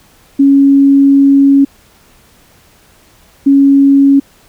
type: tone pair in turn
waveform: sine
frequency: 277 / 277 Hz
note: C#4 / C#4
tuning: -1 / -1 cents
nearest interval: unison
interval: 0 cents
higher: neither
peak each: -3 dBFS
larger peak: neither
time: 0.39-1.65 / 3.46-4.2 s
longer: first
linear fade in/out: 10 ms
effects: pink hiss -46 dBFS RMS until 4.48 s